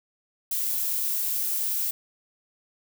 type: noise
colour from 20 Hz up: violet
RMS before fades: -27 dBFS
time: 0.51-1.91 s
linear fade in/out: 5 ms
effects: none